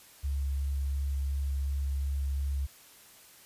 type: tone with vibrato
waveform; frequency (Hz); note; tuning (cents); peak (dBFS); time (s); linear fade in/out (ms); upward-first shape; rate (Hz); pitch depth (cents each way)
sine; 69.3; C#2; 0; -28; 0.23-2.67; 20; square; 2.8; 8
effects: white hiss -55 dBFS RMS until 3.45 s + resampled to 32000 Hz